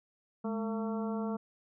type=harmonic tone with a mistuned harmonic; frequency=225.6 Hz; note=A3; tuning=44 cents sharp; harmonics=1 / 2 / 3 / 4 / 5 / 6; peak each=-33 / -39 / -43 / -45 / -47 / -49 dBFS; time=0.44-1.37 s; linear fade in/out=10 ms; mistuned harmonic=1; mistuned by=-96 cents; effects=none